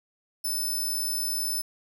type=tone; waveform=5% pulse; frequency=5274 Hz; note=E8; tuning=in tune; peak=-21 dBFS; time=0.44-1.62 s; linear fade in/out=10 ms; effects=none